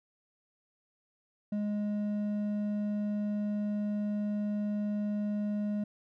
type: tone with hard clipping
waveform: sine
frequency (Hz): 207.7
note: G#3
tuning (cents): 0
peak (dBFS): -31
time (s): 1.52-5.84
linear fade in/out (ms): 5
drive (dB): 5
effects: none